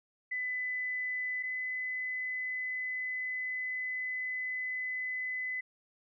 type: tone pair in turn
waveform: sine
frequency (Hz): 2004 / 2014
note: B6 / B6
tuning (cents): +25 / +33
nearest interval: unison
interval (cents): 8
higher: second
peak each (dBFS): -32 / -33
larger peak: first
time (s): 0.31-1.43 / 1.43-5.61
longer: second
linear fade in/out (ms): 10
effects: none